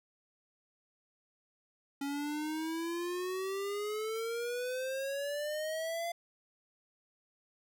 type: exponential sweep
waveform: square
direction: up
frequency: 277.6 to 690 Hz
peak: -35 dBFS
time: 2.01-6.12 s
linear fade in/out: 5 ms
effects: none